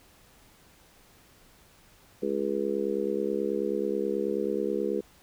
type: harmonic tone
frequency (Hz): 69.3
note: C#2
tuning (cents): 0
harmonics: 3 / 4 / 5 / 6 / 7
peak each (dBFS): -34 / -39 / -32 / -30 / -32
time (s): 2.22-5.01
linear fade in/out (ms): 10
effects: pink hiss -58 dBFS RMS until 5.22 s

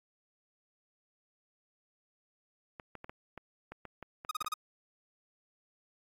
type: clicks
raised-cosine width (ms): 0.5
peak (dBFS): -29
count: 11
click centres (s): 2.798 / 2.953 / 3.044 / 3.095 / 3.377 / 3.72 / 3.853 / 4.027 / 4.249 / 4.415 / 4.446
type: tone bursts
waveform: 45% pulse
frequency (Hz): 1244.5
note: D#6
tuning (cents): 0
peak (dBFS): -32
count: 5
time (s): 4.29-4.54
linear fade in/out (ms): 5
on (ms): 22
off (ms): 35
effects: AAC 48 kbps

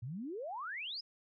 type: exponential sweep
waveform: sine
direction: up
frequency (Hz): 109.9 to 5260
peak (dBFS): -39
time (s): 0.02-1.01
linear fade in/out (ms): 10
effects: none

